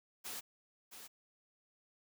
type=noise with echo; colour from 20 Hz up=white; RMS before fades=-44 dBFS; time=0.24-0.41 s; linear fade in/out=20 ms; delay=670 ms; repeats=1; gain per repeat=-8 dB; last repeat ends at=1.08 s; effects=high-pass 150 Hz 12 dB/octave